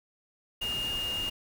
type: tone in noise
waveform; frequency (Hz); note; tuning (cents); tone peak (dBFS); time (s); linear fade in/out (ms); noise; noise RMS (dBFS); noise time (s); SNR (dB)
sine; 2834; F7; +25; -30; 0.61-1.3; 10; pink; -40; 0.61-1.3; +7
effects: none